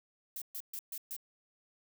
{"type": "noise bursts", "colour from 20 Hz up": "violet", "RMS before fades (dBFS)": -41, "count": 5, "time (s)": [0.36, 1.165], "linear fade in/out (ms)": 2, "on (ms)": 57, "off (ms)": 130, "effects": []}